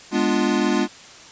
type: chord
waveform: square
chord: G# diminished seventh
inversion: none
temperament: equal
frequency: 207.7 / 246.9 / 293.7 / 349.2 Hz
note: G#3 / B3 / D4 / F4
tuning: 0 / 0 / 0 / 0 cents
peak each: -24 dBFS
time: 0.11-0.88 s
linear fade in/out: 50 ms
effects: white hiss -43 dBFS RMS until 1.31 s + resampled to 16000 Hz